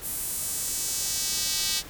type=tone with high-pass filter sweep; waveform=square; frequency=174.61 Hz; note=F3; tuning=in tune; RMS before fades=-29 dBFS; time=0.01-1.83 s; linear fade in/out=50 ms; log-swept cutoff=11000 to 4100 Hz; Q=1.4; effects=pink hiss -44 dBFS RMS until 1.89 s